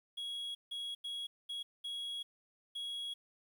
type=tone bursts at uneven times; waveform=triangle; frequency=3322 Hz; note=G#7; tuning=in tune; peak=-37 dBFS; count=6; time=0.17-0.55 / 0.71-0.95 / 1.04-1.27 / 1.49-1.63 / 1.84-2.23 / 2.75-3.14 s; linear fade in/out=10 ms; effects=11-bit